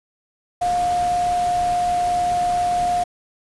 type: tone in noise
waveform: sine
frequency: 710 Hz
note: F5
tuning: 28 cents sharp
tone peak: -17 dBFS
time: 0.61-3.04 s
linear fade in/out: 10 ms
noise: pink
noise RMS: -33 dBFS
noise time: 0.61-3.04 s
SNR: +13 dB
effects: resampled to 24000 Hz